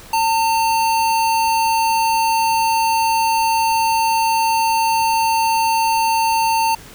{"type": "tone", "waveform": "square", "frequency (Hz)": 900, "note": "A5", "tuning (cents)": 39, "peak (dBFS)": -15, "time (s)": [0.13, 6.75], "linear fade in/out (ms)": 5, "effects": ["pink hiss -40 dBFS RMS until 6.94 s"]}